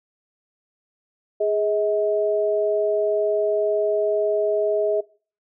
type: tone pair together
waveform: sine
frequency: 415.3 / 637.3 Hz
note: G#4 / D#5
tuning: 0 / +41 cents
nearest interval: perfect fifth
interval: 741 cents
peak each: -21 dBFS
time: 1.4-5.01 s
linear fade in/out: 10 ms
effects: noise-tail reverb RT60 0.4 s tail -21 dB re dry